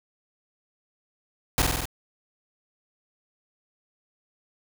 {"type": "noise with echo", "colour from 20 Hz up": "pink", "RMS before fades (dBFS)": -21, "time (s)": [1.58, 1.62], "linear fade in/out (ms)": 0, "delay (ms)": 47, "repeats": 5, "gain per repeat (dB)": -2, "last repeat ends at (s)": 1.855, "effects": []}